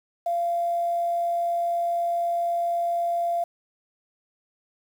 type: tone with quantisation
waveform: sine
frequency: 688 Hz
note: F5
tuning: 26 cents flat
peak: -22 dBFS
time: 0.26-3.44 s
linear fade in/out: 5 ms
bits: 8
effects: none